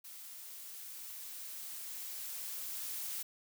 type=noise with level ramp; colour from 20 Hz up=blue; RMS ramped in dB=-50 to -40 dBFS; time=0.04-3.23 s; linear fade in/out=10 ms; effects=none